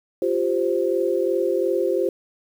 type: chord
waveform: sine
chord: F suspended second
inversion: none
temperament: equal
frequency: 349.2 / 392 / 523.3 Hz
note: F4 / G4 / C5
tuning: 0 / 0 / 0 cents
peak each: -23 dBFS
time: 0.22-2.09 s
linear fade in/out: 2 ms
effects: 8-bit